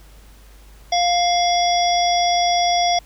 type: harmonic tone with a mistuned harmonic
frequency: 700 Hz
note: F5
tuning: 4 cents sharp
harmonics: 1 / 3 / 5 / 7 / 8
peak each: -16 / -27 / -24 / -28 / -25 dBFS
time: 0.92-2.99 s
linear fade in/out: 5 ms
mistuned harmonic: 5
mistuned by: -59 cents
effects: added 50 Hz sine -43 dBFS peak until 3.05 s + pink hiss -51 dBFS RMS until 3.05 s